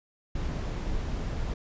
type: noise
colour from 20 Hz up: brown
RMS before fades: -31 dBFS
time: 0.35-1.54 s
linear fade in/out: 5 ms
effects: resampled to 16000 Hz